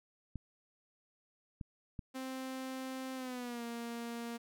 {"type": "clicks", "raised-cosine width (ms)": 5, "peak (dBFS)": -29, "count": 3, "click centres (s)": [0.357, 1.612, 1.992]}
{"type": "tone with pitch glide", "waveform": "sawtooth", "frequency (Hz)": [261.6, 234.4], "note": ["C4", "A#3"], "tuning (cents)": [0, 10], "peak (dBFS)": -36, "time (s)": [2.14, 4.38], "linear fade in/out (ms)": 20, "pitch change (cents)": -190, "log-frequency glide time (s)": [3.15, 3.63]}
{"effects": []}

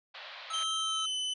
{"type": "band-pass noise", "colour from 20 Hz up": "white", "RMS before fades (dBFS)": -46, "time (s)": [0.14, 0.64], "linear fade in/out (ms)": 10, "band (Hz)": [560, 4200], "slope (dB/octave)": 48}
{"type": "tone", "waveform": "square", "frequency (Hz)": 1300, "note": "E6", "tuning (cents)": -24, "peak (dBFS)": -36, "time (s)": [0.5, 1.06], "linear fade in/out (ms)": 5}
{"type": "tone with pitch glide", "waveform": "40% pulse", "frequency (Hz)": [3136, 3019], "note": ["G7", "F#7"], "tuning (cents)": [0, 34], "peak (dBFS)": -30, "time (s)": [0.53, 1.34], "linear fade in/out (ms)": 10, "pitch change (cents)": -66, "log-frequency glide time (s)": [0.75, 1.16]}
{"effects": ["resampled to 24000 Hz"]}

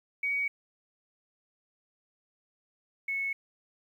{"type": "tone pair in turn", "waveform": "sine", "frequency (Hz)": [2254, 2201], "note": ["C#7", "C#7"], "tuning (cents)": [28, -13], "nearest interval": "unison", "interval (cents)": 41, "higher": "first", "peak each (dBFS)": [-27, -29], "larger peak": "first", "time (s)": [[0.23, 0.48], [3.08, 3.33]], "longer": "neither", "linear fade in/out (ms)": 5, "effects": ["10-bit"]}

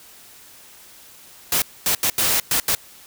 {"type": "noise bursts at uneven times", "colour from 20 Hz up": "white", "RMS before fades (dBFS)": -19, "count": 6, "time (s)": [[1.52, 1.62], [1.86, 1.95], [2.03, 2.1], [2.18, 2.4], [2.51, 2.6], [2.68, 2.75]], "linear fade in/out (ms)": 2, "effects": ["white hiss -46 dBFS RMS until 3.06 s"]}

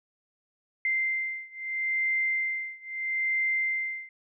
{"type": "beating tone pair", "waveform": "sine", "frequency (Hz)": [2086, 2086.77], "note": ["C7", "C7"], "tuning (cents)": [-6, -5], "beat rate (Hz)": 0.77, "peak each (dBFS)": [-29, -30], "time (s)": [0.85, 4.09], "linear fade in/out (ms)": 2, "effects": []}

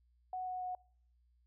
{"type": "tone with pitch steps", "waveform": "sine", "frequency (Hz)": [740, 735.7, 731.5], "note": ["F#5", "F#5", "F#5"], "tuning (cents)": [0, -10, -20], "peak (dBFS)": -37, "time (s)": [0.33, 0.75], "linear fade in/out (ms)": 2, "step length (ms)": 140, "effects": ["noise-tail reverb RT60 0.6 s tail -26 dB re dry", "added 60 Hz sine -68 dBFS peak until 1.46 s"]}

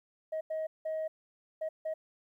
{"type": "tone bursts at uneven times", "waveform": "sine", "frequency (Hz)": 632, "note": "D#5", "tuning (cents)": 27, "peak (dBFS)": -30, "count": 5, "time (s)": [[0.32, 0.41], [0.5, 0.67], [0.85, 1.08], [1.61, 1.69], [1.85, 1.94]], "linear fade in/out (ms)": 10, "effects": ["tanh soft clip ceiling -30 dBFS", "12-bit"]}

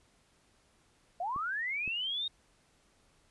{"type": "linear sweep", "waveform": "sine", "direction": "up", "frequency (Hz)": [659.3, 3754], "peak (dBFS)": -32, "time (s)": [1.2, 2.28], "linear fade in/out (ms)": 5}
{"type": "clicks", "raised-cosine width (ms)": 3, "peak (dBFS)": -33, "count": 2, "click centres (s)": [1.362, 1.877]}
{"effects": ["pink hiss -68 dBFS RMS until 3.3 s", "resampled to 24000 Hz"]}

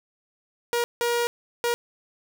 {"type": "tone bursts at uneven times", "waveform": "sawtooth", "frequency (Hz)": 475.4, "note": "A#4", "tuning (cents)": 34, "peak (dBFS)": -18, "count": 3, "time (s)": [[0.73, 0.84], [1.01, 1.27], [1.64, 1.74]], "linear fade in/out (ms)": 0, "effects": []}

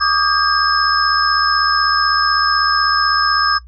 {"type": "tone cluster", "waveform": "sine", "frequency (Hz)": [1155, 1231, 1609, 5190], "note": ["D6", "D#6", "G6", "E8"], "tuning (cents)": [-29, -19, 45, -28], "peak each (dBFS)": -18, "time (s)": [0, 3.59], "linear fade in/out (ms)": 20, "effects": ["noise-tail reverb RT60 0.1 s tail -18 dB re dry", "added 60 Hz sine -36 dBFS peak until 3.67 s"]}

